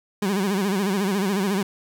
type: tone with vibrato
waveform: 30% pulse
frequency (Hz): 196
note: G3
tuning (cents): 0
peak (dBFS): -18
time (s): 0.22-1.63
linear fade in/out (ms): 5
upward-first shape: sine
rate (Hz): 14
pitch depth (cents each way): 110
effects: none